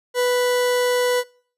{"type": "tone", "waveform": "40% pulse", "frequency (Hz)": 493.9, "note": "B4", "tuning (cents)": 0, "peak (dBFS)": -16, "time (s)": [0.14, 1.24], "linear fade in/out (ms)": 50, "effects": ["noise-tail reverb RT60 0.5 s tail -24 dB re dry", "resampled to 32000 Hz"]}